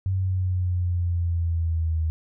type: exponential sweep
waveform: sine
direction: down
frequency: 95.4 to 79.3 Hz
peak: -21 dBFS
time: 0.06-2.1 s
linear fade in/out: 0 ms
effects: none